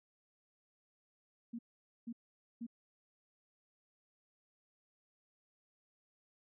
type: tone bursts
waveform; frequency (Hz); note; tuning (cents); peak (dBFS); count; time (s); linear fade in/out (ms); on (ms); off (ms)
sine; 233.7; A#3; +5; -40; 3; 1.53-2.667; 10; 59; 480
effects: none